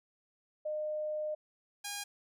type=tone pair in turn; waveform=sine / 5% pulse; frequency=610 / 814.3 Hz; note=D#5 / G#5; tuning=-34 / -34 cents; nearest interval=perfect fourth; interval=500 cents; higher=second; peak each=-33 / -26 dBFS; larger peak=second; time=0.65-1.35 / 1.84-2.04 s; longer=first; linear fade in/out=10 ms; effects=none